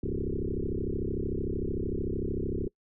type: tone with frequency modulation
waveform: sine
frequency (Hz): 174.61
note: F3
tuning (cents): 0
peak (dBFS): -28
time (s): 0.03-2.68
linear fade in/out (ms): 5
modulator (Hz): 33.3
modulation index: 7.3
effects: noise-tail reverb RT60 0.1 s tail -24 dB re dry